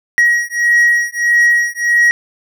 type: beating tone pair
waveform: triangle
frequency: 1900 / 1901.6 Hz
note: A#6 / A#6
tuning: +33 / +34 cents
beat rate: 1.6 Hz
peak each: -11 dBFS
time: 0.18-2.11 s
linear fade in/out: 0 ms
effects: none